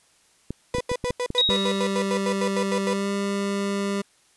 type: clicks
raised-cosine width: 3 ms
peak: -16 dBFS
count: 8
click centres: 0.506 / 0.749 / 0.784 / 0.916 / 1.041 / 1.105 / 1.304 / 1.491 s
type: tone bursts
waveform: 35% pulse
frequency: 493.9 Hz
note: B4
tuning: in tune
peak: -22 dBFS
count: 15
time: 0.74-2.934 s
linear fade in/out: 2 ms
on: 66 ms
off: 86 ms
type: tone with exponential decay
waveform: sine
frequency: 3791 Hz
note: A#7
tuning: 28 cents sharp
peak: -15 dBFS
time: 1.38-2.21 s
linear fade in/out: 1 ms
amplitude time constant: 180 ms
type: tone with pitch glide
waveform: 25% pulse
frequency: 196.1 to 199.41 Hz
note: G3 to G3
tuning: +1 to +30 cents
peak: -20 dBFS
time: 1.49-4.02 s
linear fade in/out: 10 ms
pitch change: +29 cents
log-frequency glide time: 2.89-3.09 s
effects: white hiss -60 dBFS RMS until 4.36 s + resampled to 24000 Hz